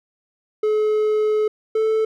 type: tone pair in turn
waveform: triangle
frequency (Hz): 427.9 / 439.2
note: A4 / A4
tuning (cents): -48 / -3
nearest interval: unison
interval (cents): 45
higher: second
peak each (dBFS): -14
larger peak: neither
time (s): 0.63-1.48 / 1.75-2.05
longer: first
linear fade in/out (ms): 5
effects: none